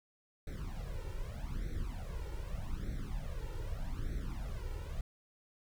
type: noise with flanger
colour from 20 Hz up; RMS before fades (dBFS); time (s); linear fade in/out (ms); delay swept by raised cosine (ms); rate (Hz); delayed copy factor
brown; -39; 0.47-5.01; 2; 0.5 to 2.2; 0.82; +0.95
effects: none